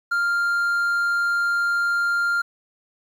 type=tone; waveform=triangle; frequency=1396.9 Hz; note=F6; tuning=in tune; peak=-17 dBFS; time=0.11-2.42 s; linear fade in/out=10 ms; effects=9-bit